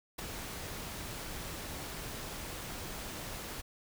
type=noise with ADSR envelope; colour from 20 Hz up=pink; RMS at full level=-37 dBFS; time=0.18-3.62 s; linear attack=11 ms; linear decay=9 ms; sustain=-5 dB; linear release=18 ms; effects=none